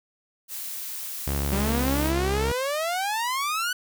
blue noise, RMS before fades -34 dBFS, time 0.48-2.13 s, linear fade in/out 50 ms
sawtooth tone with pitch glide, 70.2 to 68 Hz, C#2 to C#2, +22 to -33 cents, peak -21 dBFS, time 1.27-2.52 s, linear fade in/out 5 ms, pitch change -55 cents, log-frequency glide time 1.55-1.81 s
sawtooth exponential sweep, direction up, 189.2 to 1505 Hz, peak -21 dBFS, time 1.52-3.73 s, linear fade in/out 5 ms
effects none

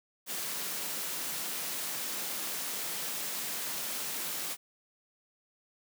white high-pass noise, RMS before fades -36 dBFS, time 0.26-4.57 s, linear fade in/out 50 ms, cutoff 140 Hz, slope 96 dB/octave, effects none

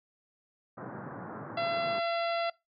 pink band-pass noise, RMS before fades -42 dBFS, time 0.77-2 s, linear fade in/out 10 ms, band 110 to 1600 Hz, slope 48 dB/octave
harmonic tone, 678 Hz, E5, 49 cents sharp, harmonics 1 / 2 / 3 / 4 / 5 / 6 / 7, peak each -30 / -36 / -40 / -42 / -44 / -46 / -47 dBFS, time 1.57-2.5 s, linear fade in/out 5 ms
effects noise-tail reverb RT60 0.2 s tail -21 dB re dry

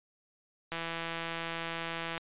click train, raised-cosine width 0.3 ms, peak -20 dBFS, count 243, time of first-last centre 0.72-2.178 s, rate 166 Hz, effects resampled to 8000 Hz

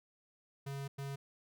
square tone bursts at uneven times, 138.59 Hz, C#3, in tune, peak -40 dBFS, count 2, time 0.66-0.88 / 0.98-1.16 s, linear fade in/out 10 ms, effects none

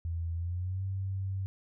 sine tone with pitch glide, 83.7 to 96.15 Hz, E2 to G2, +27 to -33 cents, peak -31 dBFS, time 0.05-1.46 s, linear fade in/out 0 ms, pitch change +240 cents, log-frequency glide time 0.35-0.83 s, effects none

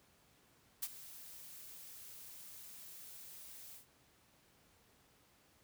blue noise with ADSR envelope, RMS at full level -37 dBFS, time 0.82-3.86 s, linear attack 11 ms, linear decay 45 ms, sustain -16 dB, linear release 120 ms, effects pink hiss -69 dBFS RMS until 5.63 s + high-pass 60 Hz 12 dB/octave

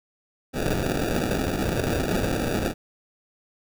white noise with sample-and-hold, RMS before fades -25 dBFS, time 0.53-2.74 s, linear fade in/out 50 ms, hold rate 1050 Hz, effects none

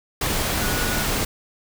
sine tone in noise, 1460 Hz, F#6, 24 cents flat, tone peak -30 dBFS, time 0.61-1.03 s, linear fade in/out 5 ms, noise pink, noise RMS -23 dBFS, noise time 0.21-1.25 s, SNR -10 dB, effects none

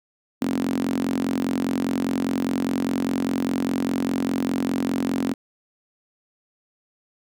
sawtooth tone with high-pass filter, 44.95 Hz, F#1, 49 cents flat, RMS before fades -24 dBFS, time 0.41-5.34 s, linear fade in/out 10 ms, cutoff 250 Hz, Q 7.7, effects none

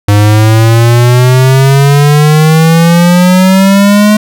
square exponential sweep, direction up, 102 to 212.8 Hz, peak -3 dBFS, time 0.08-4.17 s, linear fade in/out 5 ms, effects none

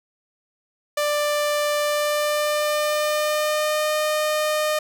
sawtooth tone with pitch glide, 591 to 610.8 Hz, D5 to D#5, +11 to -32 cents, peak -16 dBFS, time 0.97-4.79 s, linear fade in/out 5 ms, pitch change +57 cents, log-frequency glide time 1.81-3.93 s, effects none

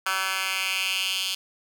10% pulse tone with high-pass filter sweep, 190 Hz, F#3, 46 cents sharp, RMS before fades -27 dBFS, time 0.06-1.35 s, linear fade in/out 5 ms, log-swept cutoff 1500 to 3500 Hz, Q 2.9, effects none

